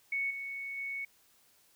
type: tone with level steps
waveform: sine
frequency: 2217 Hz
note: C#7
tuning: in tune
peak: -30 / -37 / -35 dBFS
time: 0.12-1.05 s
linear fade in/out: 5 ms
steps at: 0.3 / 0.77 s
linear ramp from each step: 10 ms
effects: white hiss -66 dBFS RMS until 1.75 s